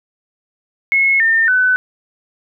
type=tone with pitch steps; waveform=sine; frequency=2178 / 1810.4 / 1504.9 Hz; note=C#7 / A6 / F#6; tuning=-31 / +49 / +29 cents; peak=-10 dBFS; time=0.92-1.76 s; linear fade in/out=0 ms; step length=280 ms; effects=none